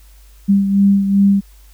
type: beating tone pair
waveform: sine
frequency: 198 / 200.6 Hz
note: G3 / G3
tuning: +18 / +40 cents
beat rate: 2.6 Hz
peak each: -10 / -18 dBFS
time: 0.48-1.41 s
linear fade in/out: 20 ms
effects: added 50 Hz sine -41 dBFS peak until 1.73 s + white hiss -52 dBFS RMS until 1.73 s